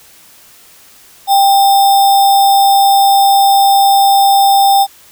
sine tone with sample-and-hold, 791 Hz, G5, 15 cents sharp, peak -5 dBFS, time 1.27-4.87 s, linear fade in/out 50 ms, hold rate 4410 Hz, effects white hiss -42 dBFS RMS until 5.11 s

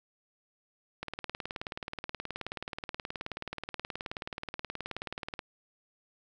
click train, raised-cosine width 0.3 ms, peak -20 dBFS, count 83, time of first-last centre 1.03-5.392 s, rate 18.8 Hz, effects none

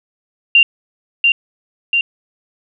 sine tone with echo, 2776 Hz, F7, 11 cents flat, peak -5 dBFS, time 0.55-0.63 s, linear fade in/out 2 ms, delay 690 ms, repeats 2, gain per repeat -3 dB, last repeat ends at 2.01 s, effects none

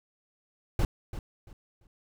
brown noise with echo, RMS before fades -24 dBFS, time 0.79-0.85 s, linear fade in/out 2 ms, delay 340 ms, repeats 3, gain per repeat -12 dB, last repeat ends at 1.87 s, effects none

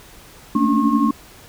sine tone cluster, 215.8 / 225.6 / 277.8 / 290.3 / 1081 Hz, A3 / A3 / C#4 / D4 / C#6, -33 / +44 / +4 / -20 / -44 cents, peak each -26 / -18 / -21 / -19 / -21 dBFS, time 0.55-1.11 s, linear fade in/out 5 ms, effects pink hiss -44 dBFS RMS until 1.48 s

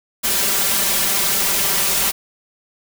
white noise with comb filter, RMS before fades -18 dBFS, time 0.23-2.12 s, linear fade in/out 20 ms, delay 5.1 ms, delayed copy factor +0.95, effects none

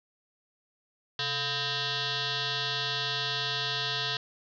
sine tone with frequency modulation, 130.81 Hz, C3, in tune, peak -28 dBFS, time 1.19-4.17 s, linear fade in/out 2 ms, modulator 571 Hz, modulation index 7.7, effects none

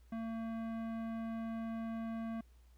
sine tone with tanh clipping, 226.3 Hz, A3, 49 cents sharp, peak -40 dBFS, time 0.12-2.41 s, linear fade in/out 5 ms, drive 16 dB, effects added 60 Hz sine -59 dBFS peak until 2.77 s + pink hiss -74 dBFS RMS until 2.77 s

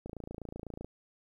click train, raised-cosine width 2 ms, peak -28 dBFS, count 23, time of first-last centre 0.06-0.846 s, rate 28 Hz, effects 11-bit

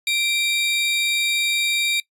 40% pulse tone pair together, 2351 / 3743 Hz, D7 / A#7, +1 / +6 cents, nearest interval minor sixth, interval 805 cents, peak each -21 dBFS, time 0.07-2 s, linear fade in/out 2 ms, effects noise-tail reverb RT60 0.1 s tail -21 dB re dry + resampled to 32000 Hz

